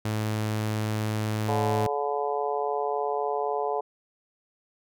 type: tone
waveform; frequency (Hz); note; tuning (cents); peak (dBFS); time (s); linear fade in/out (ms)
sawtooth; 107.9; A2; -33; -22; 0.05-1.87; 5
type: harmonic tone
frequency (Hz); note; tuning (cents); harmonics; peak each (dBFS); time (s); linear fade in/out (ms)
143.7; D3; -37; 3 / 4 / 5 / 6 / 7; -29 / -34 / -30 / -33 / -35; 1.48-3.81; 10
effects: none